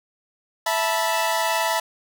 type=chord; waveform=sawtooth; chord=E suspended fourth; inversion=none; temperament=equal with one note detuned; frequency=659.3 / 880 / 979.2 Hz; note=E5 / A5 / B5; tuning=0 / 0 / -15 cents; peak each=-21 dBFS; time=0.66-1.8 s; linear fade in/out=5 ms; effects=none